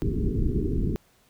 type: low-pass noise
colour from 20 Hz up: pink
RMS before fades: -25 dBFS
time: 0.02-0.96 s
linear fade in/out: 0 ms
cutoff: 420 Hz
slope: 96 dB/octave
effects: pink hiss -62 dBFS RMS until 1.29 s